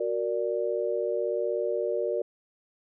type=chord; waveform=sine; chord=Gb augmented; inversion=none; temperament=equal; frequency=370 / 466.2 / 587.3 Hz; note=Gb4 / Bb4 / D5; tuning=0 / 0 / 0 cents; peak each=-31 / -29 / -30 dBFS; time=0-2.22 s; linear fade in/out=5 ms; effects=none